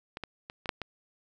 clicks, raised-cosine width 0.3 ms, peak -22 / -20 / -24 / -22 / -10 / -19 dBFS, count 6, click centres 0.171 / 0.237 / 0.499 / 0.658 / 0.692 / 0.817 s, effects none

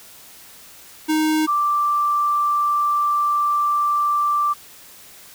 square / sine tone pair in turn, 311.1 / 1174.6 Hz, D#4 / D6, 0 / 0 cents, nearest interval octave + major seventh, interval 2300 cents, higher second, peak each -17 / -16 dBFS, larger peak second, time 1.08-1.47 / 1.47-4.54 s, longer second, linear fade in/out 20 ms, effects white hiss -44 dBFS RMS until 5.34 s

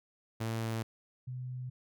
sawtooth / sine tone pair in turn, 112.9 / 126.48 Hz, A2 / B2, +45 / +42 cents, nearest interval major second, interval 197 cents, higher second, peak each -29 / -37 dBFS, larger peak first, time 0.4-0.83 / 1.27-1.7 s, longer neither, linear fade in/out 10 ms, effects none

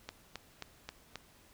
click train, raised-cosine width 0.2 ms, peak -23 dBFS, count 5, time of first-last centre 0.09-1.157 s, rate 3.75 Hz, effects pink hiss -62 dBFS RMS until 1.53 s

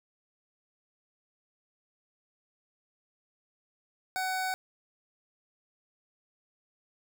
25% pulse tone, 750 Hz, F#5, 23 cents sharp, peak -26 dBFS, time 4.16-4.54 s, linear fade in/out 0 ms, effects none

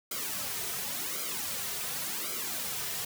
white noise with flanger, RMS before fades -35 dBFS, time 0.11-3.05 s, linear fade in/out 5 ms, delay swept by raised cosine 1.1 to 3.7 ms, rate 0.91 Hz, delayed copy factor -0.8, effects none

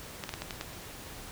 clicks, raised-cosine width 0.2 ms, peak -18 dBFS, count 6, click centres 0.238 / 0.292 / 0.339 / 0.42 / 0.508 / 0.611 s, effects pink hiss -45 dBFS RMS until 1.31 s

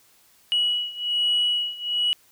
sine beating tone pair, 2924 / 2925.2 Hz, F#7 / F#7, -21 / -20 cents, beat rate 1.2 Hz, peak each -22 / -24 dBFS, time 0.52-2.13 s, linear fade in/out 0 ms, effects tanh soft clip ceiling -15 dBFS + white hiss -58 dBFS RMS until 2.31 s

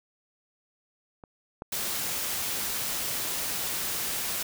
clicks, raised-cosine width 1 ms, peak -31 / -22 dBFS, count 2, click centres 1.238 / 1.621 s
white noise, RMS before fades -31 dBFS, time 1.72-4.43 s, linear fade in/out 5 ms
effects none

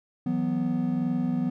triangle chord, E suspended second, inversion none, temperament equal with one note detuned, 162.73 / 185 / 246.9 Hz, E3 / F#3 / B3, -22 / 0 / 0 cents, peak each -29 / -28 / -24 dBFS, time 0.26-1.5 s, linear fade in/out 5 ms, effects none

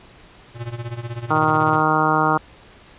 square tone with tremolo, 118.4 Hz, A#2, 27 cents sharp, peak -25 dBFS, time 0.54-1.82 s, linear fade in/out 50 ms, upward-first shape sine, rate 16 Hz, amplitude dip 80%
harmonic tone, 155.56 Hz, D#3, in tune, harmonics 1 / 2 / 3 / 4 / 5 / 6 / 7 / 8 / 9, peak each -25 / -24 / -26 / -28 / -22 / -23 / -23 / -22 / -24 dBFS, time 1.3-2.38 s, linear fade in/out 10 ms
effects pink hiss -47 dBFS RMS until 2.98 s + resampled to 8000 Hz

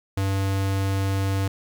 square tone, 97.3 Hz, G2, 12 cents flat, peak -22 dBFS, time 0.17-1.48 s, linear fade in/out 5 ms, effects 10-bit

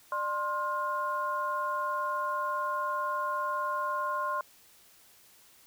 sine tone cluster, 597 / 1056 / 1421 Hz, D5 / C6 / F6, +28 / +16 / +30 cents, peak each -37 / -30 / -37 dBFS, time 0.12-4.41 s, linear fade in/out 2 ms, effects white hiss -59 dBFS RMS until 5.66 s

